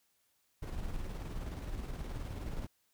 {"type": "noise with tremolo", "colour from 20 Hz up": "brown", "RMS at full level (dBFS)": -38, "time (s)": [0.62, 2.67], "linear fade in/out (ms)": 10, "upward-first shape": "square", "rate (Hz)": 19, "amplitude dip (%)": 35, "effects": ["white hiss -75 dBFS RMS until 2.93 s"]}